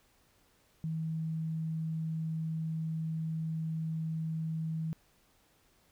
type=tone; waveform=sine; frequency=160.3 Hz; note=E3; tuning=48 cents flat; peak=-32 dBFS; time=0.84-4.93 s; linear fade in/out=0 ms; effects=pink hiss -68 dBFS RMS until 5.91 s